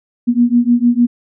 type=beating tone pair; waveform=sine; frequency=237 / 243.6 Hz; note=A#3 / B3; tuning=+29 / -24 cents; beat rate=6.6 Hz; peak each=-12 dBFS; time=0.27-1.07 s; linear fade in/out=20 ms; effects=none